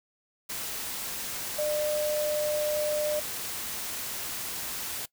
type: tone in noise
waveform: sine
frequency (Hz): 600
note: D5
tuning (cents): +37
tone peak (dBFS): -26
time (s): 1.58-3.2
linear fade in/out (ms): 10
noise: white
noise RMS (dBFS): -35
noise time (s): 0.49-5.06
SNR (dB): +6
effects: noise-tail reverb RT60 0.1 s tail -21 dB re dry